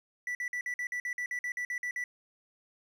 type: tone bursts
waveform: triangle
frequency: 1966 Hz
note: B6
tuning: 8 cents flat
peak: -30 dBFS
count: 14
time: 0.27-2.04 s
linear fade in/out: 2 ms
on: 80 ms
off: 50 ms
effects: none